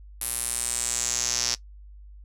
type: tone with band-pass filter sweep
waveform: sawtooth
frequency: 120 Hz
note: B2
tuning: 49 cents flat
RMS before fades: -28 dBFS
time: 0.21-1.55 s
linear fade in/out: 5 ms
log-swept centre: 11000 to 5500 Hz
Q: 4.4
effects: noise-tail reverb RT60 0.1 s tail -18 dB re dry + added 50 Hz sine -43 dBFS peak until 2.24 s